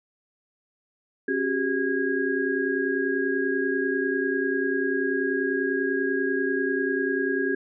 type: tone cluster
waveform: sine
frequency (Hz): 272.9 / 372.2 / 402.4 / 1642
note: C#4 / F#4 / G4 / G#6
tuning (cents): -27 / +10 / +45 / -20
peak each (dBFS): -28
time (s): 1.28-7.55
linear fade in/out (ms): 5
effects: none